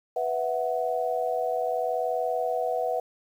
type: chord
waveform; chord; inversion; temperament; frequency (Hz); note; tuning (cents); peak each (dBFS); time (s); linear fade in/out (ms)
sine; B suspended fourth; none; equal; 493.9 / 659.3 / 740; B4 / E5 / F#5; 0 / 0 / 0; -29; 0.16-3; 5
effects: 9-bit